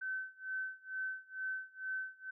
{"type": "tone with tremolo", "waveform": "sine", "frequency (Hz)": 1530, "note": "G6", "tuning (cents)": -42, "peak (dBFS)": -35, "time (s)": [0.01, 2.31], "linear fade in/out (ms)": 10, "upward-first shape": "sine", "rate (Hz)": 2.2, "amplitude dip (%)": 95, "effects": []}